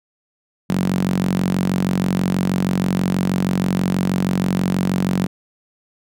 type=tone with high-pass filter; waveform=sawtooth; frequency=46.25 Hz; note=F#1; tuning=in tune; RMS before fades=-19 dBFS; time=0.69-5.27 s; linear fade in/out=10 ms; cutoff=180 Hz; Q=4.4; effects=none